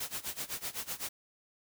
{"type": "noise with tremolo", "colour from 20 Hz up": "white", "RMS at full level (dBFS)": -36, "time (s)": [0, 1.09], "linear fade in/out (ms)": 5, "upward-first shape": "sine", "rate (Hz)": 7.9, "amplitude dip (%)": 90, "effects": []}